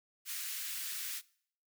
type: high-pass noise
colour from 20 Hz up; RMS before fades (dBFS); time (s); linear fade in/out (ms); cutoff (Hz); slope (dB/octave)
white; -40; 0.25-1.22; 50; 1500; 24
effects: noise-tail reverb RT60 0.6 s tail -22 dB re dry